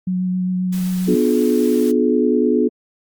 sine tone with vibrato, 183.3 Hz, F#3, 16 cents flat, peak -17 dBFS, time 0.07-1.15 s, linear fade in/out 5 ms, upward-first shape sine, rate 7.5 Hz, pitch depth 12 cents each way
white high-pass noise, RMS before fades -36 dBFS, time 0.72-1.92 s, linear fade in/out 10 ms, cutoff 230 Hz, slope 96 dB/octave
sine chord, B diminished seventh, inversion none, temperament just, 246.9 / 296.3 / 355.6 / 426.7 Hz, B3 / D4 / F4 / Ab4, 0 / +15 / +31 / +47 cents, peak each -17 / -20 / -20 / -18 dBFS, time 1.07-2.69 s, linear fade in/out 20 ms
effects Opus 48 kbps

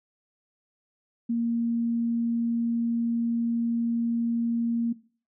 sine tone, 233.1 Hz, A#3, in tune, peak -23 dBFS, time 1.29-4.93 s, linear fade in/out 10 ms, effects noise-tail reverb RT60 0.4 s tail -18 dB re dry

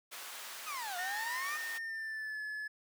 pink high-pass noise, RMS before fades -46 dBFS, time 0.11-1.79 s, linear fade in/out 20 ms, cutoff 1000 Hz, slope 12 dB/octave
30% pulse exponential two-way sweep, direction down then up, 1300 to 698.5 to 1255 Hz, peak -36 dBFS, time 0.66-1.58 s, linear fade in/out 20 ms, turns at 0.97 s
triangle tone with pitch glide, 1828 to 1715.5 Hz, A#6 to A6, -34 to -44 cents, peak -36 dBFS, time 0.98-2.68 s, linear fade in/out 10 ms, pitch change -110 cents, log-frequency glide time 1.77-2.41 s
effects none

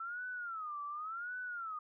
sine tone with vibrato, 1318.5 Hz, E6, in tune, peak -39 dBFS, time 0-1.79 s, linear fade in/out 5 ms, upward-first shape sine, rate 0.9 Hz, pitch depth 220 cents each way, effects none

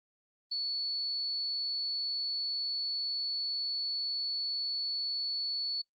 sine tone, 4431 Hz, C#8, 2 cents flat, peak -31 dBFS, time 0.51-5.82 s, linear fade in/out 10 ms, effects noise-tail reverb RT60 0.1 s tail -24 dB re dry + Opus 24 kbps

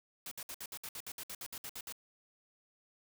white noise bursts, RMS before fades -44 dBFS, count 15, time 0.26-1.924 s, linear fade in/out 2 ms, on 54 ms, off 61 ms, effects none

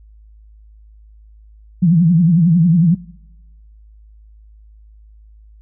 sine tone with vibrato, 169.9 Hz, F3, 47 cents flat, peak -8 dBFS, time 1.82-2.95 s, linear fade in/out 10 ms, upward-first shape triangle, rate 11 Hz, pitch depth 170 cents each way, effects noise-tail reverb RT60 1.0 s tail -21 dB re dry + added 53 Hz sine -41 dBFS peak until 5.61 s

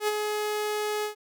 sawtooth tone with ADSR envelope, 421.9 Hz, G#4, 27 cents sharp, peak -18 dBFS, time 0-1.15 s, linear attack 78 ms, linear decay 28 ms, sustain -5 dB, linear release 110 ms, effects none

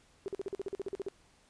sine tone bursts, 392.2 Hz, G4, 1 cent sharp, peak -33 dBFS, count 13, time 0.26-1.085 s, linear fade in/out 0 ms, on 21 ms, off 46 ms, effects pink hiss -65 dBFS RMS until 1.49 s + resampled to 22050 Hz

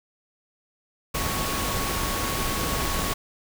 sine tone in noise, 1108.7 Hz, C#6, in tune, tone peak -33 dBFS, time 1.14-3.14 s, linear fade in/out 10 ms, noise pink, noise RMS -27 dBFS, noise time 1.14-3.14 s, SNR -9 dB, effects none

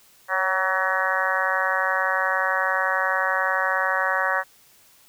harmonic tone with a mistuned harmonic, 188.6 Hz, F#3, 33 cents sharp, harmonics 3 / 4 / 5 / 6 / 7 / 8 / 9 / 10, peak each -29 / -30 / -30 / -27 / -32 / -27 / -27 / -28 dBFS, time 0.28-4.44 s, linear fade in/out 50 ms, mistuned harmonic 3, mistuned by -25 cents, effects white hiss -55 dBFS RMS until 5.08 s

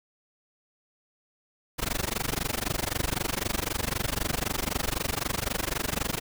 pink noise with amplitude modulation, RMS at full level -26 dBFS, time 1.78-6.2 s, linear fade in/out 20 ms, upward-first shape sine, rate 23.9 Hz, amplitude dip 100%, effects none

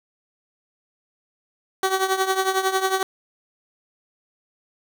15% pulse tone with tremolo, 380.9 Hz, G4, 50 cents flat, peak -10 dBFS, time 1.83-3.03 s, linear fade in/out 2 ms, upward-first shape triangle, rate 11 Hz, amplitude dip 80%, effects none

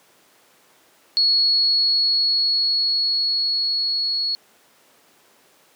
sine tone with level ramp, 4352 Hz, C#8, 33 cents flat, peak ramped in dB -14 to -20 dBFS, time 1.17-4.35 s, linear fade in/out 0 ms, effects pink hiss -55 dBFS RMS until 5.75 s + high-pass 300 Hz 12 dB/octave

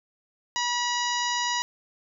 harmonic tone with a mistuned harmonic, 968 Hz, B5, 35 cents flat, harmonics 1 / 2 / 3 / 4 / 5 / 6 / 7, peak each -28 / -31 / -33 / -34 / -35 / -36 / -36 dBFS, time 0.56-1.62 s, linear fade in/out 0 ms, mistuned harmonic 5, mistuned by +30 cents, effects none

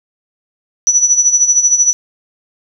sine tone with tremolo, 5920 Hz, F#8, in tune, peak -5 dBFS, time 0.87-1.93 s, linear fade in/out 0 ms, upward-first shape sine, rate 13 Hz, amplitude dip 70%, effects none

